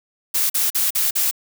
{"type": "noise bursts", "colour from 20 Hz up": "blue", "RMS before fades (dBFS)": -19, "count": 5, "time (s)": [0.34, 1.312], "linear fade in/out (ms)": 10, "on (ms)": 160, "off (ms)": 43, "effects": []}